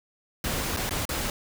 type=noise with dropouts; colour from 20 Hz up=pink; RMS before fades=-29 dBFS; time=0.44-1.3 s; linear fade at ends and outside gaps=2 ms; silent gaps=0.765-0.77 / 0.894-0.908 / 1.053-1.091 s; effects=none